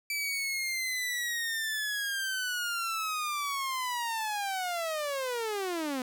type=linear sweep; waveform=sawtooth; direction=down; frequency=2320 to 246.9 Hz; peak=-27 dBFS; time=0.1-6.02 s; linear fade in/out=2 ms; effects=none